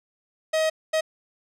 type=tone bursts at uneven times; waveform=45% pulse; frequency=633 Hz; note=D#5; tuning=30 cents sharp; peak=-20 dBFS; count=2; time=0.53-0.7 / 0.93-1.01 s; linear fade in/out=10 ms; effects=low-pass 9000 Hz 12 dB/octave